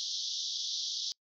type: band-pass noise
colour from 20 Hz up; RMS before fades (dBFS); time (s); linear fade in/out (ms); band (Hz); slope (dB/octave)
pink; -36; 0-1.12; 0; 3300 to 6100; 96
effects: noise-tail reverb RT60 0.1 s tail -26 dB re dry